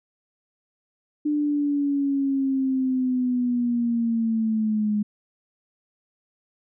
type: linear sweep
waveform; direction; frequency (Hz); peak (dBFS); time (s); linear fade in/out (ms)
sine; down; 298.7 to 207.7; -20; 1.25-5.03; 10
effects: none